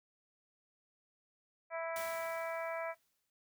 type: harmonic tone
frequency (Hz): 329.6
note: E4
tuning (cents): 0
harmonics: 2 / 3 / 4 / 5 / 6 / 7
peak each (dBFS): -38 / -45 / -46 / -49 / -49 / -48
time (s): 1.7-2.95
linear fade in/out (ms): 50
type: noise with exponential decay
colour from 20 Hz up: white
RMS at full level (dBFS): -45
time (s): 1.96-3.3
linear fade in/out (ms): 1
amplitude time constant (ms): 290
effects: noise-tail reverb RT60 0.2 s tail -26 dB re dry